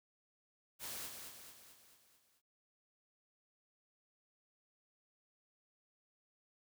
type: noise with echo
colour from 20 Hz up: white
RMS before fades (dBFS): -45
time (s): 0.79-1.1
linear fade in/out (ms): 50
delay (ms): 220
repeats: 6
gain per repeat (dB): -5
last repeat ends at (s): 2.42
effects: none